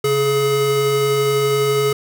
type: tone pair together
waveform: square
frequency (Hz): 136.92 / 422.8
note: C#3 / G#4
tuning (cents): -21 / +31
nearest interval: octave + minor sixth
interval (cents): 1952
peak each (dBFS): -24 / -16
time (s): 0.04-1.93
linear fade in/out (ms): 5
effects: none